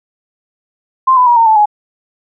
sine tone with pitch steps, 1046.5 / 1001 / 957.4 / 915.8 / 875.9 / 837.8 Hz, C6 / B5 / A#5 / A#5 / A5 / G#5, 0 / +23 / +46 / -31 / -8 / +15 cents, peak -5 dBFS, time 1.07-1.658 s, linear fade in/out 10 ms, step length 98 ms, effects none

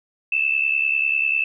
sine tone with amplitude modulation, 2637 Hz, E7, in tune, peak -14 dBFS, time 0.32-1.44 s, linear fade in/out 5 ms, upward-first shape sine, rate 70.1 Hz, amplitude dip 80%, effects none

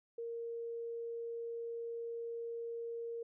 sine tone, 464.9 Hz, A#4, 5 cents flat, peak -39 dBFS, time 0.18-3.23 s, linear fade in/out 5 ms, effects none

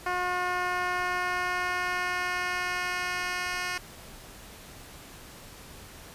10% pulse tone with band-pass filter sweep, 360 Hz, F#4, 47 cents flat, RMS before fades -30 dBFS, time 0.06-3.78 s, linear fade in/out 5 ms, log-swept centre 970 to 3300 Hz, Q 0.73, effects pink hiss -47 dBFS RMS until 6.14 s + resampled to 32000 Hz

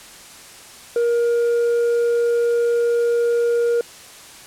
sine tone with tanh clipping, 472.1 Hz, A#4, 22 cents sharp, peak -16 dBFS, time 0.96-3.81 s, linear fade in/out 2 ms, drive 3 dB, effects white hiss -41 dBFS RMS until 4.46 s + low-pass 10000 Hz 12 dB/octave

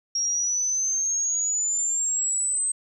sine exponential sweep, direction up, 5590 to 8280 Hz, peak -22 dBFS, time 0.15-2.72 s, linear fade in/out 5 ms, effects 10-bit

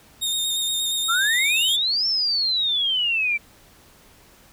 sawtooth tone with vibrato, 3685 Hz, A#7, 21 cents flat, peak -19 dBFS, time 0.21-1.77 s, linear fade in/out 20 ms, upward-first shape square, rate 8.5 Hz, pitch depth 21 cents each way
sine exponential two-way sweep, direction up then down, 1300 to 5440 to 2308 Hz, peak -19 dBFS, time 1.08-3.38 s, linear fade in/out 20 ms, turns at 2.07 s
effects pink hiss -52 dBFS RMS until 4.52 s

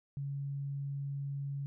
sine tone, 140 Hz, C#3, 18 cents sharp, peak -35 dBFS, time 0.17-1.66 s, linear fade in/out 0 ms, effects none

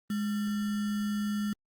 sine tone with sample-and-hold, 207.7 Hz, G#3, in tune, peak -28 dBFS, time 0.1-1.53 s, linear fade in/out 2 ms, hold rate 1575 Hz, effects Opus 32 kbps

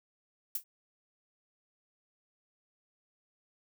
violet noise with exponential decay, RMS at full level -28 dBFS, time 0.55-0.64 s, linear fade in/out 5 ms, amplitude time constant 19 ms, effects none

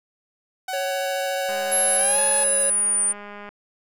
sawtooth tone with pitch glide, 750 to 851.6 Hz, F#5 to G#5, +23 to +43 cents, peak -23 dBFS, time 0.68-2.44 s, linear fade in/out 5 ms, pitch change +220 cents, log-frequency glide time 1.98-2.19 s
square tone with vibrato, 554.4 Hz, C#5, in tune, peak -26 dBFS, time 0.73-2.7 s, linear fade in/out 5 ms, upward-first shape triangle, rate 14 Hz, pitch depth 16 cents each way
click train, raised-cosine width 0.5 ms, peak -24 dBFS, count 411, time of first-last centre 1.49-3.49 s, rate 205 Hz
sine exponential sweep, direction down, 11210 to 9220 Hz, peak -18 dBFS, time 1.71-3.13 s, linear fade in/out 20 ms
effects none

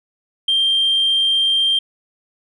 sine tone, 3174 Hz, G7, 21 cents sharp, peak -12 dBFS, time 0.48-1.79 s, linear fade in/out 5 ms, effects tanh soft clip ceiling -10 dBFS

